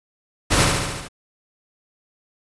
pink noise with echo, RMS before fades -17 dBFS, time 0.5-0.66 s, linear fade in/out 20 ms, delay 71 ms, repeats 6, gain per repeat -3 dB, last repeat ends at 1.086 s, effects resampled to 24000 Hz

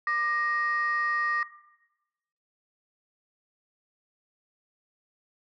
sine tone pair together, 1194 / 1873 Hz, D6 / A#6, +28 / +8 cents, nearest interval minor sixth, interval 780 cents, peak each -26 dBFS, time 0.07-1.43 s, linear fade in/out 2 ms, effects noise-tail reverb RT60 1.0 s tail -17 dB re dry + tanh soft clip ceiling -19 dBFS

